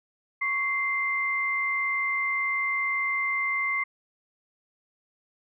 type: tone pair together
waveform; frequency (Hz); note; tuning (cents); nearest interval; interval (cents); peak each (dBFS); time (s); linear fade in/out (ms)
sine; 1108.7 / 2087; C#6 / C7; 0 / -5; major seventh; 1095; -31 / -25; 0.41-3.84; 10
effects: none